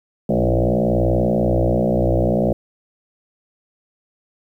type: tone with frequency modulation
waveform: sine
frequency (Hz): 210.8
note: G#3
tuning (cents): +26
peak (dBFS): -14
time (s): 0.29-2.53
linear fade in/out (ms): 5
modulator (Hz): 60.5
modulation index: 7.1
effects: 9-bit